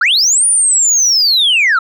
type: linear two-way sweep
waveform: sine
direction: up then down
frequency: 1270 to 9610 to 1270 Hz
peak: -6 dBFS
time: 0.01-1.79 s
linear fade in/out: 5 ms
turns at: 0.47 s
effects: tanh soft clip ceiling -6 dBFS